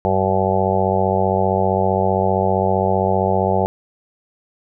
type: harmonic tone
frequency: 95.3 Hz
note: G2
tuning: 48 cents flat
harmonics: 1 / 2 / 4 / 5 / 6 / 7 / 8 / 9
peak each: -23 / -23 / -23 / -23 / -23 / -23 / -23 / -23 dBFS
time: 0.05-3.66 s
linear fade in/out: 0 ms
effects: none